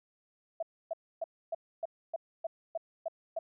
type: tone bursts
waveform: sine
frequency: 659.3 Hz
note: E5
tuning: in tune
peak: -31 dBFS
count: 10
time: 0.6-3.39 s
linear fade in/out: 5 ms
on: 27 ms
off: 280 ms
effects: none